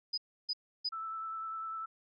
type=tone bursts; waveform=sine; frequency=4978 Hz; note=D#8; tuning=in tune; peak=-31 dBFS; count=3; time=0.13-0.891 s; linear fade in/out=10 ms; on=47 ms; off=310 ms
type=tone with vibrato; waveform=sine; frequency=1318.5 Hz; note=E6; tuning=in tune; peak=-37 dBFS; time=0.92-1.86 s; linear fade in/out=10 ms; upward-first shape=triangle; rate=10 Hz; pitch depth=17 cents each way
effects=none